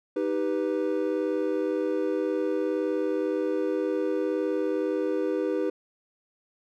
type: chord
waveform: triangle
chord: Eb augmented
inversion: none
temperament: equal with one note detuned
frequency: 312.6 / 392 / 493.9 Hz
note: Eb4 / G4 / B4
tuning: +8 / 0 / 0 cents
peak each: -27 dBFS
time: 0.16-5.7 s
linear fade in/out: 5 ms
effects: none